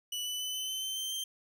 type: tone with pitch steps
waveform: sawtooth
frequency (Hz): 2960 / 2986 / 3012 / 3038 / 3064 / 3091 / 3118 / 3145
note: F#7 / F#7 / F#7 / F#7 / G7 / G7 / G7 / G7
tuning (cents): 0 / +15 / +30 / +45 / -40 / -25 / -10 / +5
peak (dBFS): -31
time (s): 0.12-1.24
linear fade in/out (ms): 5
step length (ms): 140
effects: none